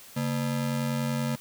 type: ring-modulated tone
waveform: square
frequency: 185 Hz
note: F#3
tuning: in tune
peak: -24 dBFS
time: 0.16-1.36 s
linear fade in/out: 10 ms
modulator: 45.2 Hz
effects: white hiss -49 dBFS RMS until 1.4 s